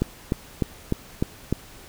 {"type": "click train", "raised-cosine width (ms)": 3, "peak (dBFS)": -8, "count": 6, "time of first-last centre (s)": [0.02, 1.526], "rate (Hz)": 3.32, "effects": ["pink hiss -46 dBFS RMS until 1.88 s"]}